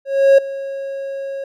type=tone with ADSR envelope; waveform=triangle; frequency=547 Hz; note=C#5; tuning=23 cents flat; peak=-3 dBFS; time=0.05-1.44 s; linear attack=330 ms; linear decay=7 ms; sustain=-18 dB; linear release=3 ms; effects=none